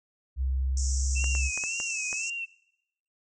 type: tone with pitch glide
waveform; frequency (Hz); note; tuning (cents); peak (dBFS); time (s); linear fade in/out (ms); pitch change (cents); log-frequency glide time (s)
sine; 65.7 to 66.31; C2 to C2; +8 to +24; -25; 0.36-1.51; 50; +16; 0.53-1.02
type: band-pass noise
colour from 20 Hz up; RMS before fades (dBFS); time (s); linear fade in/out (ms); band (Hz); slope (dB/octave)
white; -36; 0.77-2.3; 2; 5400 to 7800; 96
type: tone with vibrato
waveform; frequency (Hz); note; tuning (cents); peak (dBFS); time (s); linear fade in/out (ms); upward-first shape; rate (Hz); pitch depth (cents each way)
sine; 2637; E7; 0; -31; 1.15-2.46; 20; sine; 1.9; 88
type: clicks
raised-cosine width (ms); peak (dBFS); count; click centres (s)
0.5; -24; 6; 1.242 / 1.351 / 1.576 / 1.638 / 1.801 / 2.129
effects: noise-tail reverb RT60 0.8 s tail -21 dB re dry